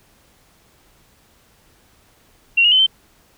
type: tone with pitch steps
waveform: sine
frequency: 2746 / 2873 / 3052 / 3102 Hz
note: F7 / F7 / G7 / G7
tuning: -30 / +48 / -47 / -19 cents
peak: -10 dBFS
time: 2.57-2.866 s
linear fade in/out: 10 ms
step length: 74 ms
effects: pink hiss -55 dBFS RMS until 3.37 s